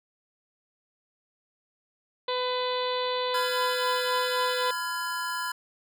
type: harmonic tone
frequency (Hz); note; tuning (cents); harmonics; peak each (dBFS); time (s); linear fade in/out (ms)
501; B4; +25; 1 / 2 / 3 / 4 / 5 / 6 / 7 / 8 / 9; -29 / -31 / -42 / -41 / -43 / -41 / -36 / -37 / -47; 2.28-4.71; 5
type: chord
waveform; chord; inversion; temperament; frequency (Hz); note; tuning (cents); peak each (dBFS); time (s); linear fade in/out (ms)
square; F diminished; second; just; 1005.8 / 1396.9 / 1676.3; Cb6 / F6 / Ab6; +31 / 0 / +16; -33 / -35 / -36; 3.34-5.52; 5
effects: none